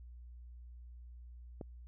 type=click; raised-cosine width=2 ms; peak=-29 dBFS; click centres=1.612 s; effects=added 60 Hz sine -49 dBFS peak until 1.87 s